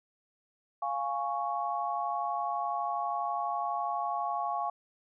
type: chord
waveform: sine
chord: Db major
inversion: first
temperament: equal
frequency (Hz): 698.5 / 830.6 / 1108.7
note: F5 / Ab5 / Db6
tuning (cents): 0 / 0 / 0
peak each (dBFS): -34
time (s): 0.82-4.7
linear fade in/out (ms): 5
effects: none